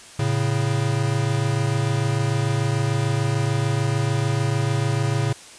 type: tone pair together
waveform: square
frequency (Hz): 111.75 / 138.5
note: A2 / C#3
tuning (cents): +27 / -1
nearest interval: major third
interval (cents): 372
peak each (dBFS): -23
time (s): 0.19-5.33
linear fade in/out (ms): 5
effects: white hiss -43 dBFS RMS until 5.58 s + resampled to 22050 Hz